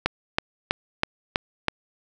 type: click train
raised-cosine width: 0.3 ms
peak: -4 dBFS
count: 6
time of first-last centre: 0.06-1.683 s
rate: 3.08 Hz
effects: none